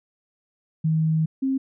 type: tone pair in turn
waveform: sine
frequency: 158.7 / 266.9 Hz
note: D#3 / C4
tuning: +35 / +35 cents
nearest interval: major sixth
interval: 900 cents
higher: second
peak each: -18 / -20 dBFS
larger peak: first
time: 0.84-1.26 / 1.42-1.58 s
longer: first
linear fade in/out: 10 ms
effects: none